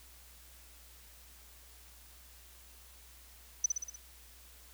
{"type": "tone with echo", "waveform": "sine", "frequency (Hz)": 5990, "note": "F#8", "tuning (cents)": 20, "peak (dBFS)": -23, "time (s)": [3.64, 3.66], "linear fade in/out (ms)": 5, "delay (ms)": 60, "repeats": 5, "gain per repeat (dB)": -4, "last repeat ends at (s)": 3.96, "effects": ["added 60 Hz sine -58 dBFS peak until 4.73 s", "white hiss -58 dBFS RMS until 4.73 s"]}